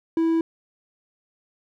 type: tone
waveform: triangle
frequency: 327.9 Hz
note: E4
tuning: 9 cents flat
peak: -16 dBFS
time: 0.17-0.41 s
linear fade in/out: 2 ms
effects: none